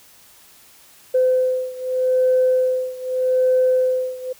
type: beating tone pair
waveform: sine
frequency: 511 / 511.82 Hz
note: C5 / C5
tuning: -41 / -38 cents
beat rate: 0.82 Hz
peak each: -17 / -19 dBFS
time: 1.14-4.33 s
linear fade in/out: 10 ms
effects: tanh soft clip ceiling -8 dBFS + white hiss -49 dBFS RMS until 4.39 s